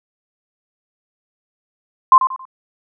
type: tone with echo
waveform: sine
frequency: 1046.5 Hz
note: C6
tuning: in tune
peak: -3 dBFS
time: 2.12-2.18 s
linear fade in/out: 2 ms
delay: 91 ms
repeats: 3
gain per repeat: -10 dB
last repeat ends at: 2.453 s
effects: none